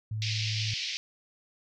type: tone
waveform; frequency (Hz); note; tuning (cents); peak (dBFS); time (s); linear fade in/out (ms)
sine; 108.4; A2; -25; -30; 0.11-0.74; 5
type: band-pass noise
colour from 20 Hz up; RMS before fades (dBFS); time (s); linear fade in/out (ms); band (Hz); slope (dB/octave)
white; -34; 0.22-0.97; 0; 2100 to 5500; 48
effects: none